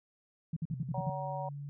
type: tone bursts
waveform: sine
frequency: 161.2 Hz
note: E3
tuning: 38 cents flat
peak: -31 dBFS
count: 7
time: 0.53-1.099 s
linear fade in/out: 5 ms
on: 35 ms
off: 54 ms
type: tone with pitch glide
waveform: sine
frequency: 128.6 to 142.69 Hz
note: C3 to D3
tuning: -30 to -50 cents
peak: -39 dBFS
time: 0.7-1.69 s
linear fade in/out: 0 ms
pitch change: +180 cents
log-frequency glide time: 0.95-1.11 s
type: harmonic tone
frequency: 188.5 Hz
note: F#3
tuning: 32 cents sharp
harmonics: 3 / 4 / 5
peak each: -40 / -40 / -40 dBFS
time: 0.94-1.49 s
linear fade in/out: 5 ms
effects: none